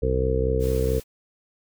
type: harmonic tone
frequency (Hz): 64.5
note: C2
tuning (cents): -24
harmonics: 1 / 2 / 3 / 4 / 5 / 6 / 7 / 8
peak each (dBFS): -24 / -28 / -36 / -34 / -36 / -34 / -24 / -30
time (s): 0.02-1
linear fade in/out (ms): 10
type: noise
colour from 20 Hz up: white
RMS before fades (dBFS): -42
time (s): 0.59-1.04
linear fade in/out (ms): 50
effects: none